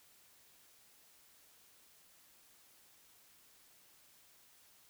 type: silence
effects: white hiss -65 dBFS RMS until 4.89 s